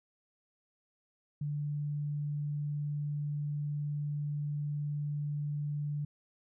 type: tone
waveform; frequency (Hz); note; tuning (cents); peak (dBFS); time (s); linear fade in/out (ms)
sine; 146.83; D3; 0; -32; 1.41-6.05; 5
effects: none